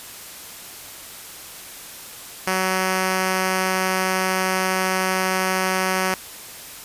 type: tone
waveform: 5% pulse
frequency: 187.3 Hz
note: F#3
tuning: 21 cents sharp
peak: -8 dBFS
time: 2.47-6.14 s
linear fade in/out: 2 ms
effects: white hiss -38 dBFS RMS until 6.84 s + resampled to 32000 Hz